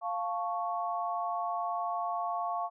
sine chord, F augmented, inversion none, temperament equal, 698.5 / 880 / 1108.7 Hz, F5 / A5 / C#6, 0 / 0 / 0 cents, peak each -33 / -38 / -35 dBFS, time 0.01-2.7 s, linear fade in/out 50 ms, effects none

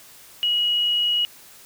sine tone, 2905 Hz, F#7, 32 cents flat, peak -18 dBFS, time 0.43-1.25 s, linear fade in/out 0 ms, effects white hiss -47 dBFS RMS until 1.65 s

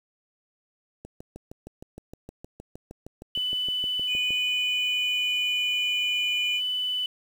click train, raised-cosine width 2 ms, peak -27 dBFS, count 22, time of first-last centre 1.05-4.306 s, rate 6.45 Hz
sine tone, 2993 Hz, F#7, 19 cents sharp, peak -25 dBFS, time 3.35-7.06 s, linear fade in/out 2 ms
triangle tone with pitch glide, 2473 to 2429 Hz, D#7 to D#7, -11 to -42 cents, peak -26 dBFS, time 4.07-6.61 s, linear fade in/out 50 ms, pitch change -31 cents, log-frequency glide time 4.44-6.36 s
effects 8-bit

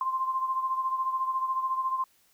sine beating tone pair, 1046.5 / 1060.5 Hz, C6 / C6, 0 / +23 cents, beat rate 14 Hz, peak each -27 / -34 dBFS, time 0.01-2.04 s, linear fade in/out 2 ms, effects white hiss -65 dBFS RMS until 2.33 s

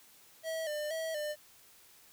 square tone with vibrato, 622.3 Hz, D#5, in tune, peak -35 dBFS, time 0.43-1.36 s, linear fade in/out 50 ms, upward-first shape square, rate 2.1 Hz, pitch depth 65 cents each way, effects white hiss -60 dBFS RMS until 2.12 s

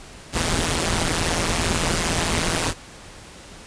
pink noise with amplitude modulation, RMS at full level -18 dBFS, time 0.32-2.74 s, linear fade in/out 50 ms, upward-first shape sine, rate 167 Hz, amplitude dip 90%, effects pink hiss -42 dBFS RMS until 3.66 s + resampled to 22050 Hz

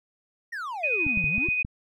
triangle exponential two-way sweep, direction down then up, 1926 to 138.59 to 382.9 Hz, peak -29 dBFS, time 0.52-1.48 s, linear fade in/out 10 ms, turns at 1.28 s
sine tone with tremolo, 2493 Hz, D#7, 3 cents sharp, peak -21 dBFS, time 0.83-1.63 s, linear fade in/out 10 ms, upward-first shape triangle, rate 12 Hz, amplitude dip 40%
clicks, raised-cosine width 5 ms, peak -20 dBFS, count 6, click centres 1.066 / 1.174 / 1.242 / 1.381 / 1.487 / 1.649 s
effects none

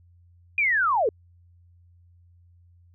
sine linear sweep, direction down, 2464 to 388.8 Hz, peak -19 dBFS, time 0.58-1.09 s, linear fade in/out 2 ms, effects added 87 Hz sine -53 dBFS peak until 2.94 s

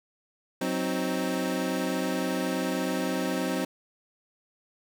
25% pulse chord, C diminished, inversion second, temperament equal, 185 / 261.6 / 311.1 Hz, Gb3 / C4 / Eb4, 0 / 0 / 0 cents, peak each -28 / -26 / -29 dBFS, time 0.61-3.65 s, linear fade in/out 5 ms, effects none

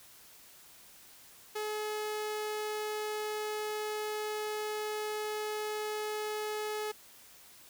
sawtooth tone, 425.5 Hz, G#4, 42 cents sharp, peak -30 dBFS, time 1.55-6.92 s, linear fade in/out 10 ms, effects white hiss -56 dBFS RMS until 7.69 s

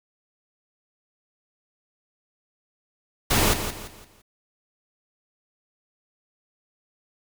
pink noise with echo, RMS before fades -20 dBFS, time 3.3-3.54 s, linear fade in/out 10 ms, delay 170 ms, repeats 4, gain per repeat -9 dB, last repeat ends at 4.22 s, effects none

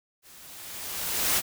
white noise with level ramp, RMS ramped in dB -52 to -22 dBFS, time 0.22-1.42 s, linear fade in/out 50 ms, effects none

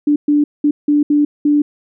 sine tone bursts at uneven times, 293.7 Hz, D4, in tune, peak -9 dBFS, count 6, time 0.07-0.16 / 0.28-0.44 / 0.64-0.71 / 0.88-1.03 / 1.1-1.25 / 1.45-1.62 s, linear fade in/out 5 ms, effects none

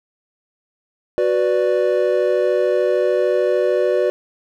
triangle chord, B minor, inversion second, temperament equal, 370 / 493.9 / 587.3 Hz, F#4 / B4 / D5, 0 / 0 / 0 cents, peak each -17 dBFS, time 1.18-4.1 s, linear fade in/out 0 ms, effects none

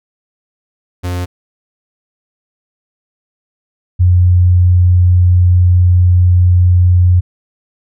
45% pulse / sine tone pair in turn, 89.2 / 89.54 Hz, F2 / F2, +37 / +44 cents, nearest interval unison, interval 7 cents, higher second, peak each -16 / -5 dBFS, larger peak second, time 1.03-1.26 / 3.99-7.21 s, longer second, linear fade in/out 20 ms, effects none

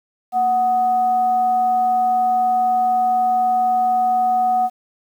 sine tone with frequency modulation, 740 Hz, F#5, in tune, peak -14 dBFS, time 0.32-4.7 s, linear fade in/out 50 ms, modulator 509 Hz, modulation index 0.22, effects 8-bit

